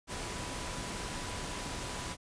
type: tone in noise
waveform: sine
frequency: 987.8 Hz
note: B5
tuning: in tune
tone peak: -49 dBFS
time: 0.07-2.17 s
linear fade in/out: 50 ms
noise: pink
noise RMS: -39 dBFS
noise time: 0.07-2.17 s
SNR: -13 dB
effects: resampled to 22050 Hz